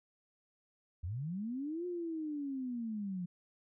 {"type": "linear two-way sweep", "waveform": "sine", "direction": "up then down", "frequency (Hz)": [76.3, 360, 172.7], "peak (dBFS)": -36, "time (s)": [1.03, 3.26], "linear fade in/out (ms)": 10, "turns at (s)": 1.86, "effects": []}